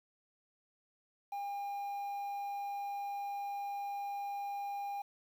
triangle tone with quantisation, 805 Hz, G5, 46 cents sharp, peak -35 dBFS, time 1.32-5.02 s, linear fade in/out 5 ms, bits 10, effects none

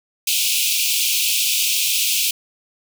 pink high-pass noise, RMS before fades -19 dBFS, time 0.27-2.31 s, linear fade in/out 5 ms, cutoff 2400 Hz, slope 96 dB/octave, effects none

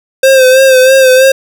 square tone with vibrato, 523.3 Hz, C5, in tune, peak -3 dBFS, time 0.23-1.32 s, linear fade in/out 5 ms, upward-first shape sine, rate 3.1 Hz, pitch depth 44 cents each way, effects none

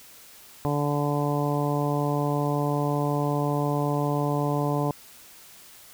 harmonic tone, 145.4 Hz, D3, 17 cents flat, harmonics 1 / 2 / 3 / 4 / 5 / 6 / 7, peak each -26 / -29 / -31 / -32 / -33 / -34 / -34 dBFS, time 0.65-4.91 s, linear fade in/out 0 ms, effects white hiss -49 dBFS RMS until 5.93 s

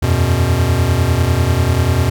square chord, E suspended second, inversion none, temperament equal, 82.41 / 92.5 / 123.47 Hz, E2 / F#2 / B2, 0 / 0 / 0 cents, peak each -17 dBFS, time 0.02-2.1 s, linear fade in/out 10 ms, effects none

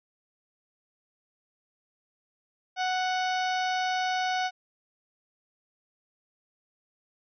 harmonic tone, 740 Hz, F#5, in tune, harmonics 1 / 2 / 3 / 4 / 5 / 6 / 7 / 8, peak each -27 / -33 / -37 / -39 / -41 / -43 / -44 / -45 dBFS, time 2.76-4.51 s, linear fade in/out 50 ms, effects none

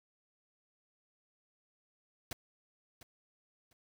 pink noise with echo, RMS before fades -40 dBFS, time 2.31-2.33 s, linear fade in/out 2 ms, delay 700 ms, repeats 2, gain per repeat -14 dB, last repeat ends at 3.73 s, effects none

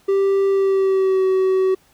triangle tone with pitch glide, 392 to 377.8 Hz, G4 to F#4, 0 to +36 cents, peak -12 dBFS, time 0.08-1.75 s, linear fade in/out 10 ms, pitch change -64 cents, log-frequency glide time 0.49-1.25 s, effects pink hiss -56 dBFS RMS until 1.93 s

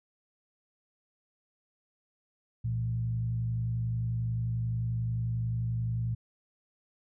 sine tone with frequency modulation, 116.54 Hz, A#2, in tune, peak -28 dBFS, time 2.64-6.15 s, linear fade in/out 10 ms, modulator 51.3 Hz, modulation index 0.51, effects none

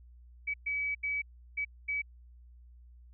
sine tone bursts at uneven times, 2283 Hz, D7, 50 cents flat, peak -30 dBFS, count 5, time 0.47-0.54 / 0.66-0.95 / 1.03-1.22 / 1.57-1.65 / 1.88-2.02 s, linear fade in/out 10 ms, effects added 60 Hz sine -52 dBFS peak until 3.13 s

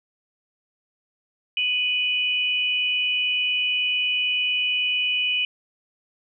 sine tone pair together, 2489 / 2960 Hz, D#7 / F#7, 0 / 0 cents, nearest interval minor third, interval 300 cents, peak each -23 / -23 dBFS, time 1.57-5.45 s, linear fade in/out 2 ms, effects none

